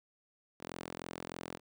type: tone with high-pass filter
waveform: sawtooth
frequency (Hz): 43.26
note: F1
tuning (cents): -16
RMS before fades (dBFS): -45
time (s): 0.59-1.6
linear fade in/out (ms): 50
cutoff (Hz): 260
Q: 0.78
effects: none